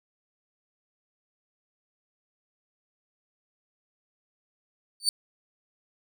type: tone with exponential growth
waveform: 30% pulse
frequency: 4552 Hz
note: C#8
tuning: 45 cents sharp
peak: -13 dBFS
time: 5-5.09 s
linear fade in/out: 1 ms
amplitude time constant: 19 ms
effects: none